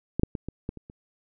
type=clicks; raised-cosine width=3 ms; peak=-12 / -6 / -18 / -20 / -17 / -28 / -30 dBFS; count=7; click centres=0.196 / 0.234 / 0.352 / 0.486 / 0.691 / 0.773 / 0.899 s; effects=none